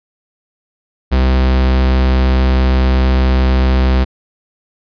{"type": "tone", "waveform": "45% pulse", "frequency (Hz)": 64.6, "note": "C2", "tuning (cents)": -21, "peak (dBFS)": -9, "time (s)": [1.11, 4.05], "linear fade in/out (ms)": 20, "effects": ["resampled to 11025 Hz"]}